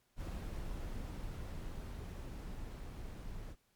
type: noise with level ramp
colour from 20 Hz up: brown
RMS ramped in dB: -41 to -46 dBFS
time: 0.16-3.56 s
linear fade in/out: 50 ms
effects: pink hiss -75 dBFS RMS until 3.75 s + MP3 96 kbps